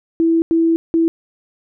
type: tone bursts at uneven times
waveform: sine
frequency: 329.6 Hz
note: E4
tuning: in tune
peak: -11 dBFS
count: 3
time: 0.2-0.42 / 0.51-0.76 / 0.94-1.08 s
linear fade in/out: 0 ms
effects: none